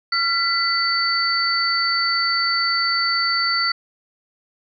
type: tone cluster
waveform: sine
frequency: 1371 / 1993 / 4529 Hz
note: F6 / B6 / C#8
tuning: -32 / +15 / +36 cents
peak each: -22 / -24 / -20 dBFS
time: 0.12-3.72 s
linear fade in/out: 5 ms
effects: none